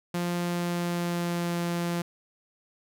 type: tone with pitch glide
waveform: sawtooth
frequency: 174.61 to 172.31 Hz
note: F3 to F3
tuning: 0 to -23 cents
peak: -23 dBFS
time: 0.14-2.02 s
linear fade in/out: 5 ms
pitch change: -23 cents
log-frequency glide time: 0.38-1.59 s
effects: none